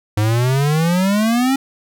square exponential sweep, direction up, 103.1 to 274.7 Hz, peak -14 dBFS, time 0.17-1.56 s, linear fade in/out 5 ms, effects none

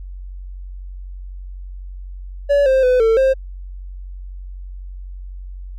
triangle tone with pitch steps, 570 / 527 / 504 / 449.1 / 530 Hz, C#5 / C5 / B4 / A4 / C5, +48 / +12 / +35 / +35 / +22 cents, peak -9 dBFS, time 2.49-3.34 s, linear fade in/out 20 ms, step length 170 ms, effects added 46 Hz sine -29 dBFS peak until 5.78 s

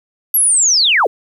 sine linear sweep, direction down, 11750 to 339.8 Hz, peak -9 dBFS, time 0.34-1.07 s, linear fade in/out 5 ms, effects 8-bit

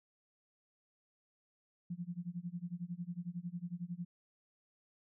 sine tone with tremolo, 174.8 Hz, F3, 2 cents sharp, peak -36 dBFS, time 1.9-4.05 s, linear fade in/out 5 ms, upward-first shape sine, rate 11 Hz, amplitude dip 95%, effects none

